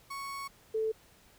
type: tone pair in turn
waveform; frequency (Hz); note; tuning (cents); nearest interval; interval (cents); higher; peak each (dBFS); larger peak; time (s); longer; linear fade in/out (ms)
35% pulse / sine; 1108.7 / 440; C#6 / A4; 0 / 0; octave + major third; 1600; first; -36 / -28; second; 0.1-0.48 / 0.74-0.92; first; 10
effects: pink hiss -61 dBFS RMS until 1.38 s